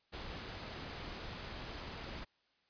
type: noise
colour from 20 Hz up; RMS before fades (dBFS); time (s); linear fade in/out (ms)
pink; -45; 0.12-2.25; 20
effects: white hiss -75 dBFS RMS until 2.69 s + resampled to 11025 Hz